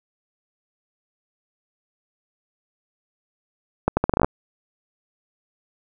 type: accelerating click train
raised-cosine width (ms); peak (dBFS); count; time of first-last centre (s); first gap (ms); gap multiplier
1; -3; 10; 3.88-4.245; 90; 0.78
effects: none